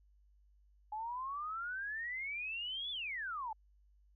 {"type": "exponential two-way sweep", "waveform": "sine", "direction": "up then down", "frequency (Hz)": [838, 3507, 838], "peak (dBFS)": -38, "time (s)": [0.92, 3.53], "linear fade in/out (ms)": 5, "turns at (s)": 2.91, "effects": ["added 50 Hz sine -64 dBFS peak until 4.15 s"]}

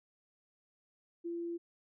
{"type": "tone", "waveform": "sine", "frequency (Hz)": 340.8, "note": "F4", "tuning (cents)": -42, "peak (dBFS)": -36, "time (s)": [1.24, 1.58], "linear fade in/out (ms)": 20, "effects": []}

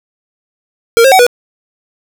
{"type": "tone with pitch steps", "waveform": "square", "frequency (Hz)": [462.6, 535, 754, 487.6], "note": ["A#4", "C5", "F#5", "B4"], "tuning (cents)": [-13, 38, 32, -22], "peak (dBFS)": -4, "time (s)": [0.97, 1.266], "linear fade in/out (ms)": 0, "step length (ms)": 74, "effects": []}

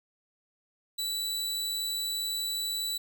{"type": "tone", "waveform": "sawtooth", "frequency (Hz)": 3951, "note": "B7", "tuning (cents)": 0, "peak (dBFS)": -27, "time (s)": [0.98, 2.98], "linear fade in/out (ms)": 10, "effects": []}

